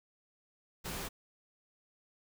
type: noise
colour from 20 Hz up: pink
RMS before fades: -40 dBFS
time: 0.84-1.09 s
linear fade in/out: 20 ms
effects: none